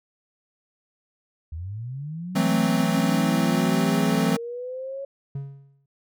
sine linear sweep, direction up, 74.6 to 554.4 Hz, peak -30 dBFS, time 1.52-5.05 s, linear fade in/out 5 ms
square chord, F# half-diminished seventh, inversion third, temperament equal, 164.81 / 185 / 220 / 261.6 Hz, E3 / F#3 / A3 / C4, 0 / 0 / 0 / 0 cents, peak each -26 dBFS, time 2.35-4.37 s, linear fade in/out 10 ms
triangle tone with exponential decay, 138.59 Hz, C#3, in tune, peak -24 dBFS, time 5.35-5.86 s, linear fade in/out 5 ms, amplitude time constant 110 ms
effects none

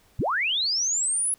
sine linear sweep, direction up, 44.99 to 10600 Hz, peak -22 dBFS, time 0.19-1.34 s, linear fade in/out 0 ms, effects pink hiss -60 dBFS RMS until 1.38 s

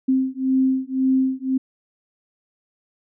sine beating tone pair, 261.6 / 263.5 Hz, C4 / C4, 0 / +12 cents, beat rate 1.9 Hz, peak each -20 dBFS, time 0.08-1.58 s, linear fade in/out 10 ms, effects none

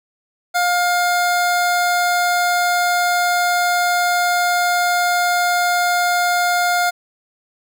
25% pulse tone, 708 Hz, F5, 23 cents sharp, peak -11 dBFS, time 0.54-6.91 s, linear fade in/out 20 ms, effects none

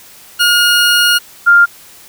20% pulse / sine tone pair in turn, 1430 / 1399.8 Hz, F6 / F6, +41 / +4 cents, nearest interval unison, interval 37 cents, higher first, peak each -3 dBFS, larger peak neither, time 0.39-1.19 / 1.46-1.66 s, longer first, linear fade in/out 20 ms, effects white hiss -39 dBFS RMS until 2.08 s

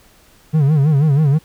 triangle tone with vibrato, 146.83 Hz, D3, in tune, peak -8 dBFS, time 0.53-1.39 s, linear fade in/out 20 ms, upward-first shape sine, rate 6.2 Hz, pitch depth 140 cents each way, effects pink hiss -50 dBFS RMS until 1.44 s

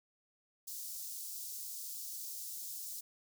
white high-pass noise, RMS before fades -44 dBFS, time 0.67-3.01 s, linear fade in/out 10 ms, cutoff 4900 Hz, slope 24 dB/octave, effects none

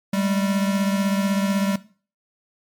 square beating tone pair, 196 / 212 Hz, G3 / G#3, 0 / +36 cents, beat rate 16 Hz, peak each -21 / -27 dBFS, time 0.13-1.76 s, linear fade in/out 5 ms, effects noise-tail reverb RT60 0.4 s tail -18 dB re dry + MP3 96 kbps

